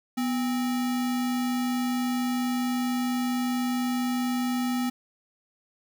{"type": "tone with sample-and-hold", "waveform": "sine", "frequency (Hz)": 247.2, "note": "B3", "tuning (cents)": 2, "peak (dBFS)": -24, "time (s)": [0.17, 4.9], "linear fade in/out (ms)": 10, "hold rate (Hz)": 1050, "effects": []}